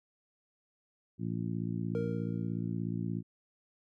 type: harmonic tone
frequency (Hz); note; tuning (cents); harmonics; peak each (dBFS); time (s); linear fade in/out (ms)
56.8; A#1; -44; 2 / 3 / 4 / 5 / 6; -37 / -36 / -39 / -42 / -45; 1.18-3.23; 50
type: tone with exponential decay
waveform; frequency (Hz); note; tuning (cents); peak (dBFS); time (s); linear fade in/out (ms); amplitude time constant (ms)
triangle; 466.2; A#4; 0; -29; 1.95-2.83; 0; 190
effects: none